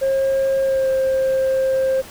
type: tone with pitch glide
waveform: sine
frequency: 538 to 528.8 Hz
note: C5 to C5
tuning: +48 to +18 cents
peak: -13 dBFS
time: 0.01-2.02 s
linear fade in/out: 20 ms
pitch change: -30 cents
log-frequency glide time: 0.62-0.89 s
effects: tanh soft clip ceiling -14 dBFS + pink hiss -39 dBFS RMS until 2.1 s

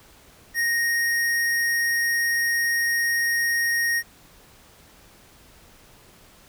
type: tone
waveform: square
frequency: 1864.7 Hz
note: A#6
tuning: in tune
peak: -21 dBFS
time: 0.54-4.03 s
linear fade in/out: 50 ms
effects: pink hiss -52 dBFS RMS until 6.48 s

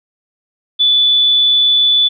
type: tone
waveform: sine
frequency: 3473 Hz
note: A7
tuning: 23 cents flat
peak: -8 dBFS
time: 0.79-2.09 s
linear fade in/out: 20 ms
effects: none

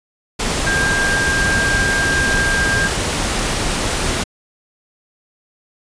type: tone in noise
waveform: sine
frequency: 1600 Hz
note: G6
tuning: 35 cents sharp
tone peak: -16 dBFS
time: 0.66-2.88 s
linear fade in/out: 10 ms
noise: pink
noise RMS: -19 dBFS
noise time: 0.39-4.24 s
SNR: 0 dB
effects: resampled to 22050 Hz

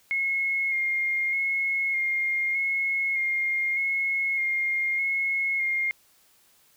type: tone with vibrato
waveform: sine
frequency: 2149 Hz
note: C7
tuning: 46 cents sharp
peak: -23 dBFS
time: 0.11-5.91 s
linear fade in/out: 0 ms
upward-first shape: square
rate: 0.82 Hz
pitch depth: 19 cents each way
effects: white hiss -61 dBFS RMS until 6.76 s

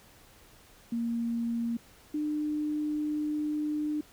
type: tone pair in turn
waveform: sine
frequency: 233.1 / 300.9 Hz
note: A#3 / D4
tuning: 0 / +42 cents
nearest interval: major third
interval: 442 cents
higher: second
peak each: -28 dBFS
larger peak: neither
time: 0.92-1.77 / 2.14-4.01 s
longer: second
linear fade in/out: 5 ms
effects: pink hiss -57 dBFS RMS until 4.12 s

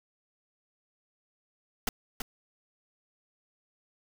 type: noise with echo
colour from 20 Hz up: pink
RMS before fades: -29 dBFS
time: 1.87-1.89 s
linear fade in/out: 2 ms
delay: 330 ms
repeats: 1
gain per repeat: -6 dB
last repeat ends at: 2.22 s
effects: none

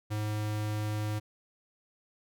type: tone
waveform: square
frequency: 106.2 Hz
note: G#2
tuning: 39 cents sharp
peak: -31 dBFS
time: 0.1-1.2 s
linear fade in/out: 20 ms
effects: none

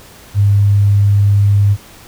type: tone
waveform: sine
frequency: 101.2 Hz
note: G#2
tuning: 44 cents flat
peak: -7 dBFS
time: 0.34-1.77 s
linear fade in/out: 50 ms
effects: pink hiss -39 dBFS RMS until 2.07 s

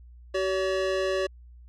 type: tone pair together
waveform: square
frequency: 379.8 / 568.4 Hz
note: F#4 / C#5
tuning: +45 / +43 cents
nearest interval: perfect fifth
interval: 698 cents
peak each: -28 dBFS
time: 0.34-1.27 s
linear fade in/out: 10 ms
effects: added 60 Hz sine -46 dBFS peak until 1.68 s + low-pass 5000 Hz 12 dB/octave

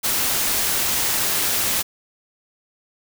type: noise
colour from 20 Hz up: white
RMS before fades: -21 dBFS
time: 0.03-1.83 s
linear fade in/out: 20 ms
effects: none

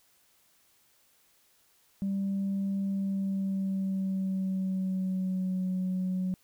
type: tone with pitch glide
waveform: sine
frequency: 196 to 185.11 Hz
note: G3 to F#3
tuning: 0 to +1 cents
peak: -26 dBFS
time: 2.02-6.34 s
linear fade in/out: 0 ms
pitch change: -99 cents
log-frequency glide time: 2.84-5.69 s
effects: tanh soft clip ceiling -25 dBFS + white hiss -66 dBFS RMS until 6.43 s

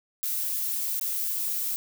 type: noise with dropouts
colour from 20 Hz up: violet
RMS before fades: -29 dBFS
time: 0.23-1.76 s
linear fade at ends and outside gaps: 0 ms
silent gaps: 0.996-1.012 s
effects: none

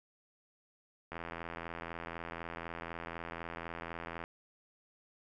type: click train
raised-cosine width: 0.5 ms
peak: -26 dBFS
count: 263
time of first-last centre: 1.12-4.239 s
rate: 84 Hz
effects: none

